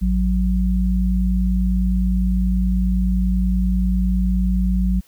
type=tone pair together; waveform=sine; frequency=55.01 / 184.8 Hz; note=A1 / F#3; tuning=0 / -2 cents; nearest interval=octave + major sixth; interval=2098 cents; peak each=-17 / -19 dBFS; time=0.01-5.01 s; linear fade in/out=20 ms; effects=white hiss -55 dBFS RMS until 5.07 s